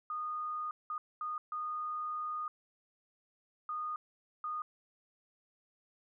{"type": "tone bursts at uneven times", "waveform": "sine", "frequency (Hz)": 1230, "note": "D#6", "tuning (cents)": -20, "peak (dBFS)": -35, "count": 6, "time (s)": [[0.1, 0.71], [0.9, 0.98], [1.21, 1.38], [1.52, 2.48], [3.69, 3.96], [4.44, 4.62]], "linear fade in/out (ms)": 2, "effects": []}